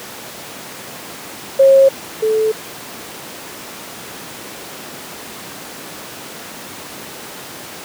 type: tone pair in turn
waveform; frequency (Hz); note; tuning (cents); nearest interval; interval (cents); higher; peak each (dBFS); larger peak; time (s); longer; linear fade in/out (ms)
sine; 541 / 436.9; C#5 / A4; -42 / -12; major third; 370; first; -5 / -12; first; 1.59-1.89 / 2.22-2.52; neither; 10
effects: pink hiss -31 dBFS RMS until 7.84 s + high-pass 200 Hz 12 dB/octave